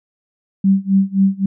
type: tone with tremolo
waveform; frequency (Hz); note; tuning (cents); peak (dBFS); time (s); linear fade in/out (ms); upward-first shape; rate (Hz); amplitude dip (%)
sine; 194.2; G3; -16; -8; 0.64-1.46; 5; sine; 3.8; 95
effects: none